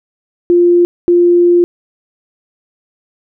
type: tone bursts at uneven times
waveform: sine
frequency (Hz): 349.2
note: F4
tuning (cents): 0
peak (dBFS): -5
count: 2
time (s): 0.5-0.85 / 1.08-1.64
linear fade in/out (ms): 0
effects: none